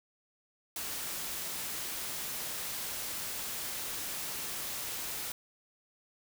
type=noise; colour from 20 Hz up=white; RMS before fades=-38 dBFS; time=0.76-5.32 s; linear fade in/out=2 ms; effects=none